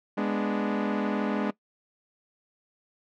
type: chord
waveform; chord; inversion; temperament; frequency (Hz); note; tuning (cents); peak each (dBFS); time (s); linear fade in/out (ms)
sawtooth; G# diminished; none; equal; 207.7 / 246.9 / 293.7; G#3 / B3 / D4; 0 / 0 / 0; -24 / -28 / -27; 0.17-1.51; 10
effects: noise-tail reverb RT60 0.1 s tail -20 dB re dry + low-pass 2000 Hz 12 dB/octave